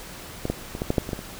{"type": "clicks", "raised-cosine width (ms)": 2, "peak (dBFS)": [-13, -10, -18, -12, -8, -6, -17, -13, -21], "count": 9, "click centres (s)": [0.454, 0.5, 0.751, 0.819, 0.904, 0.982, 1.091, 1.132, 1.191], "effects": ["pink hiss -40 dBFS RMS until 1.39 s"]}